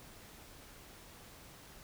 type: silence
effects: pink hiss -55 dBFS RMS until 1.83 s